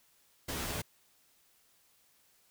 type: noise with comb filter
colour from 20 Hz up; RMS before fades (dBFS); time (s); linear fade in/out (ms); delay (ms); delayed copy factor
pink; -37; 0.48-0.82; 10; 12; +0.85
effects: white hiss -68 dBFS RMS until 2.5 s